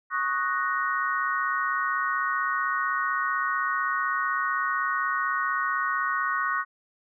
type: chord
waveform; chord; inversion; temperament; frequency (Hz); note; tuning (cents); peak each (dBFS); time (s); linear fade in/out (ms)
sine; D# minor seventh; third; equal; 1108.7 / 1244.5 / 1480 / 1864.7; C#6 / D#6 / F#6 / A#6; 0 / 0 / 0 / 0; -28 / -31 / -29 / -31; 0.1-6.65; 50
effects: none